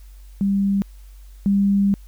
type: tone pair in turn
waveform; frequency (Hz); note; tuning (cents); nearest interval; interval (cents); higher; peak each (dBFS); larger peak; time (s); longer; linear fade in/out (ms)
sine; 197.9 / 199.05; G3 / G3; +17 / +27; unison; 10; second; -16 / -14; second; 0.41-0.82 / 1.46-1.94; second; 0
effects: added 48 Hz sine -39 dBFS peak until 2.07 s + white hiss -57 dBFS RMS until 2.07 s